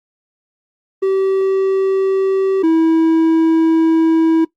triangle tone pair in turn, 385 / 324.6 Hz, G4 / E4, -31 / -27 cents, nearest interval minor third, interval 296 cents, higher first, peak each -10 / -7 dBFS, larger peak second, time 1.02-2.63 / 2.63-4.45 s, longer second, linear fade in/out 10 ms, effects noise-tail reverb RT60 0.1 s tail -19 dB re dry + Opus 24 kbps

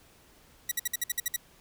5% pulse tone bursts, 1935 Hz, B6, 36 cents flat, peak -16 dBFS, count 9, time 0.69-1.363 s, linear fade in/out 5 ms, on 25 ms, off 56 ms, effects pink hiss -59 dBFS RMS until 1.6 s

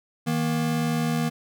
square tone pair together, 158.05 / 236.8 Hz, D#3 / A#3, +27 / +27 cents, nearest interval perfect fifth, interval 700 cents, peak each -26 dBFS, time 0.26-1.3 s, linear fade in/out 20 ms, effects none

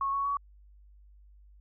sine tone with pitch steps, 1098 / 1112 / 1126.3 Hz, C#6 / C#6 / C#6, -17 / +5 / +27 cents, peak -27 dBFS, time 0.01-0.37 s, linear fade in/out 2 ms, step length 120 ms, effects added 50 Hz sine -53 dBFS peak until 1.6 s

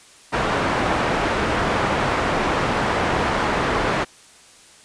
white low-pass noise, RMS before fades -21 dBFS, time 0.32-4.05 s, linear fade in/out 20 ms, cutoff 1300 Hz, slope 12 dB/octave, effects white hiss -48 dBFS RMS until 4.84 s + resampled to 22050 Hz

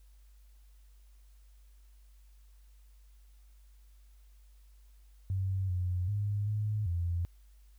sine tone with pitch steps, 95.5 / 90.2 / 102.8 / 105.9 / 86.2 Hz, G2 / F#2 / G#2 / G#2 / F2, -45 / -44 / -17 / +34 / -22 cents, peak -29 dBFS, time 5.3-7.25 s, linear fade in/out 0 ms, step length 390 ms, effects added 50 Hz sine -55 dBFS peak until 7.78 s + white hiss -72 dBFS RMS until 7.78 s

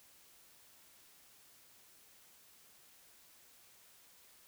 silence, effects white hiss -63 dBFS RMS until 4.47 s

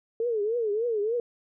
sine tone with vibrato, 443.9 Hz, A4, 15 cents sharp, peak -24 dBFS, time 0.2-1.2 s, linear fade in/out 2 ms, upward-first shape triangle, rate 3.4 Hz, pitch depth 180 cents each way, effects none

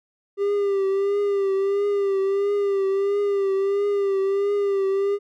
triangle tone with vibrato, 397.4 Hz, G4, 24 cents sharp, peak -17 dBFS, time 0.37-5.19 s, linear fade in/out 50 ms, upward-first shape triangle, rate 1.5 Hz, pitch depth 53 cents each way, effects none

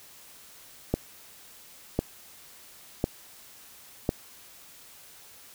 click train, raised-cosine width 2 ms, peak -10 dBFS, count 4, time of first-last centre 0.94-4.091 s, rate 0.952 Hz, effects white hiss -51 dBFS RMS until 5.54 s

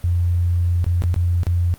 sine tone with dropouts, 87.31 Hz, F2, in tune, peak -15 dBFS, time 0.04-1.74 s, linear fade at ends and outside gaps 0 ms, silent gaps 0.843-0.865 / 1.021-1.038 / 1.142-1.162 / 1.433-1.468 s, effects pink hiss -47 dBFS RMS until 1.78 s + Opus 32 kbps

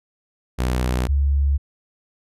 sawtooth / sine tone pair in turn, 62.4 / 70.13 Hz, B1 / C#2, +19 / +21 cents, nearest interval major second, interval 202 cents, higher second, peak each -15 dBFS, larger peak neither, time 0.58-1.08 / 1.08-1.58 s, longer neither, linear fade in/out 20 ms, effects resampled to 32000 Hz

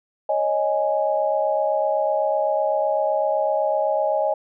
sine chord, C# suspended second, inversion none, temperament equal, 554.4 / 622.3 / 830.6 Hz, C#5 / D#5 / G#5, 0 / 0 / 0 cents, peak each -24 / -21 / -24 dBFS, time 0.29-4.34 s, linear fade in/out 5 ms, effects none

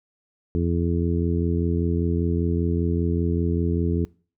harmonic tone, 85.1 Hz, F2, 44 cents flat, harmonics 1 / 2 / 3 / 4 / 5, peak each -23 / -26 / -28 / -29 / -30 dBFS, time 0.55-4.05 s, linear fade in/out 0 ms, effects noise-tail reverb RT60 0.4 s tail -23 dB re dry

